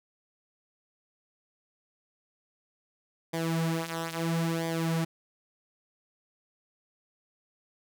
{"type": "tone with flanger", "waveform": "sawtooth", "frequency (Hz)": 164.81, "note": "E3", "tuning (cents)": 0, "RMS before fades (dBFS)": -30, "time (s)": [3.33, 5.05], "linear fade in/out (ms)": 10, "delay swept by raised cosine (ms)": [0.73, 6.53], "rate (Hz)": 0.75, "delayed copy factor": -0.75, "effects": []}